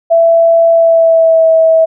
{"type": "tone with pitch glide", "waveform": "sine", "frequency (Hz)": [666, 648.2], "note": ["E5", "E5"], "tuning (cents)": [18, -29], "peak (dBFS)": -4, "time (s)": [0.1, 1.86], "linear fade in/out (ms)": 20, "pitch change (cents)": -47, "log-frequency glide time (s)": [0.71, 1.48], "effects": []}